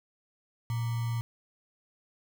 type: tone with sample-and-hold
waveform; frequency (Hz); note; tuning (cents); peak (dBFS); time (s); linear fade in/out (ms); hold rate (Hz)
sine; 116.6; A#2; +1; -28; 0.7-1.21; 0; 1050
effects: none